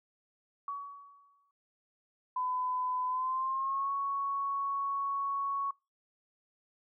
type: tone with exponential decay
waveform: sine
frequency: 1128 Hz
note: C#6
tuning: 30 cents sharp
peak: -33 dBFS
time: 0.68-1.51 s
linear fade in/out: 2 ms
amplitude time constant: 180 ms
type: tone with pitch glide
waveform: sine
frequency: 1007 to 1110.9 Hz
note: B5 to C#6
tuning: +33 to +3 cents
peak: -30 dBFS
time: 2.36-5.71 s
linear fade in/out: 5 ms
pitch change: +170 cents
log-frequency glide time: 3.07-3.92 s
effects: noise-tail reverb RT60 0.3 s tail -26 dB re dry